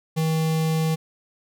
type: tone with notch filter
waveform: square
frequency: 159.6 Hz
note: D#3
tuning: 44 cents sharp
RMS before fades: -22 dBFS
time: 0.16-0.96 s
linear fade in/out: 20 ms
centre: 1500 Hz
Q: 2
effects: none